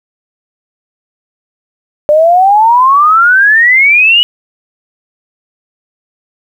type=exponential sweep; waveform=sine; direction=up; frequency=587.3 to 2960 Hz; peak=-3 dBFS; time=2.09-4.23 s; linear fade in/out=0 ms; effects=7-bit